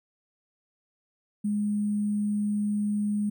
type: tone with sample-and-hold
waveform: sine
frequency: 207.7 Hz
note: G#3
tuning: in tune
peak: -24 dBFS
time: 1.44-3.3 s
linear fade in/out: 10 ms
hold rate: 8820 Hz
effects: none